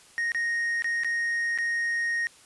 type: tone with dropouts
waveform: triangle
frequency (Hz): 1864.7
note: A#6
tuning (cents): 0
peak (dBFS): -23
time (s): 0.18-2.27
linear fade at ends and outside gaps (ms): 0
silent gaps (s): 0.319-0.347 / 0.822-0.844 / 1.035-1.046 / 1.577-1.586
effects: white hiss -54 dBFS RMS until 2.45 s + resampled to 24000 Hz